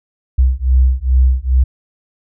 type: beating tone pair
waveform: sine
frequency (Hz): 63.1 / 65.5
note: B1 / C2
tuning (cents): +38 / +2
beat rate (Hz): 2.4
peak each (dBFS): -12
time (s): 0.38-1.64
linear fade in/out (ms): 10
effects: none